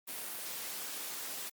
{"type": "noise", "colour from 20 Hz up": "white", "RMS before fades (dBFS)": -41, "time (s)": [0.07, 1.5], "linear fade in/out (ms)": 20, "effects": ["high-pass 200 Hz 12 dB/octave", "Opus 32 kbps"]}